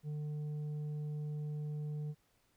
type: tone with tanh clipping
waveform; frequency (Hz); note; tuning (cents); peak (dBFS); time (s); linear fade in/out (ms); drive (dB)
sine; 150; D3; +37; -38; 0.03-2.15; 50; 5
effects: pink hiss -74 dBFS RMS until 2.56 s